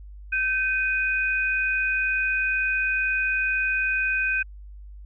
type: tone pair together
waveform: sine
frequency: 1546.8 / 2489 Hz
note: G6 / D#7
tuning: -24 / 0 cents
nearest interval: minor sixth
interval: 824 cents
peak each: -24 dBFS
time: 0.32-4.43 s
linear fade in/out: 10 ms
effects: added 50 Hz sine -39 dBFS peak until 5.05 s